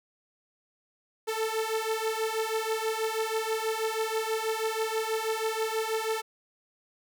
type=beating tone pair; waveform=sawtooth; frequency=439.3 / 445.5 Hz; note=A4 / A4; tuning=-3 / +22 cents; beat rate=6.2 Hz; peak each=-27 dBFS; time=1.27-6.22 s; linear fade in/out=20 ms; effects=none